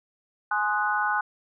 sine chord, Ab dominant seventh, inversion none, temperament equal with one note detuned, 838.8 / 1046.5 / 1244.5 / 1480 Hz, Ab5 / C6 / Eb6 / Gb6, +17 / 0 / 0 / 0 cents, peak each -27 / -31 / -30 / -26 dBFS, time 0.51-1.21 s, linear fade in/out 5 ms, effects none

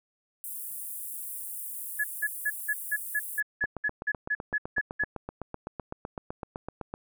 pink high-pass noise, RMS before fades -38 dBFS, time 0.44-3.4 s, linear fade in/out 0 ms, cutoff 9100 Hz, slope 48 dB/octave
sine tone bursts, 1700 Hz, G#6, 40 cents sharp, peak -24 dBFS, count 14, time 1.99-5.044 s, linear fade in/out 10 ms, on 51 ms, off 180 ms
click train, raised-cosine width 1 ms, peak -21 dBFS, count 27, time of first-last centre 3.64-6.939 s, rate 7.88 Hz
effects none

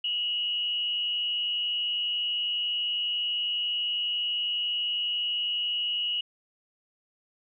sine tone with frequency modulation, 2902 Hz, F#7, 34 cents flat, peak -26 dBFS, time 0.04-6.21 s, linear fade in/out 5 ms, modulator 194 Hz, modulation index 0.38, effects none

